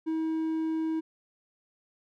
triangle tone, 320 Hz, D#4, 49 cents sharp, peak -25 dBFS, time 0.06-1.01 s, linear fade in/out 20 ms, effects none

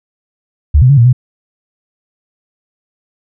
sine tone with pitch steps, 73.6 / 126.9 / 141.4 / 117.6 / 125.9 Hz, D2 / B2 / C#3 / A#2 / B2, +4 / +47 / +35 / +16 / +34 cents, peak -3 dBFS, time 0.74-1.13 s, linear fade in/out 10 ms, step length 78 ms, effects none

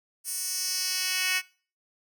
10% pulse tone with high-pass filter sweep, 370 Hz, F#4, in tune, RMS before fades -29 dBFS, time 0.24-1.42 s, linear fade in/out 50 ms, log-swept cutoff 8900 to 2400 Hz, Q 1.6, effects noise-tail reverb RT60 0.4 s tail -22 dB re dry

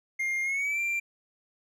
triangle tone with pitch glide, 2119 to 2365 Hz, C7 to D7, +21 to +12 cents, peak -25 dBFS, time 0.19-1 s, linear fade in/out 10 ms, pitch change +191 cents, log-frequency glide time 0.43-0.8 s, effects none

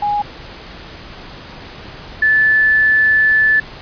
sine tone pair in turn, 826 / 1744.2 Hz, G#5 / A6, -10 / -16 cents, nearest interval octave + minor second, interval 1294 cents, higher second, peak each -14 / -9 dBFS, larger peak second, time 0.02-0.22 / 2.22-3.6 s, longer second, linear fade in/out 5 ms, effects pink hiss -34 dBFS RMS until 3.81 s + resampled to 11025 Hz

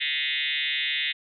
sine tone with frequency modulation, 2794 Hz, F7, in tune, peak -24 dBFS, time 0-1.13 s, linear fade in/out 20 ms, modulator 146 Hz, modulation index 6.6, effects none

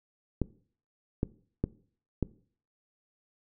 clicks, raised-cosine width 3 ms, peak -14 dBFS, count 4, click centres 0.417 / 1.231 / 1.64 / 2.227 s, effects noise-tail reverb RT60 0.5 s tail -20 dB re dry

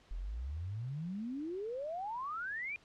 sine exponential sweep, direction up, 38.89 to 2450 Hz, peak -37 dBFS, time 0.11-2.76 s, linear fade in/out 0 ms, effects pink hiss -64 dBFS RMS until 2.84 s + low-pass 5000 Hz 12 dB/octave

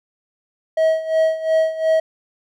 triangle tone with tremolo, 640 Hz, D#5, 49 cents sharp, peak -10 dBFS, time 0.77-2 s, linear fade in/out 5 ms, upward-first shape sine, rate 2.8 Hz, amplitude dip 80%, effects none

